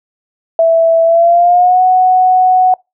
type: tone with pitch glide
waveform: sine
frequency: 659.3 to 740 Hz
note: E5 to F#5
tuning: 0 to 0 cents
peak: -5 dBFS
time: 0.59-2.74 s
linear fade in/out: 2 ms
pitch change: +200 cents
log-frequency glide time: 1.04-1.82 s
effects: noise-tail reverb RT60 0.2 s tail -25 dB re dry